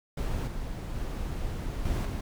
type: noise with level steps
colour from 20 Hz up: brown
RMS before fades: -30 / -35 / -33 / -28 / -32 dBFS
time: 0.17-2.21 s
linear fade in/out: 5 ms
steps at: 0.47 / 0.95 / 1.85 / 2.05 s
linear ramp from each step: 5 ms
effects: none